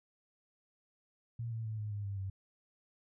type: tone with pitch steps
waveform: sine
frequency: 116.54 / 112.9 / 109.37 / 105.95 / 102.63 / 99.42 / 96.31 Hz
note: A#2 / A2 / A2 / G#2 / G#2 / G2 / G2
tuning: 0 / +45 / -10 / +35 / -20 / +25 / -30 cents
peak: -36 dBFS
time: 1.39-2.3 s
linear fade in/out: 5 ms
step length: 130 ms
effects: none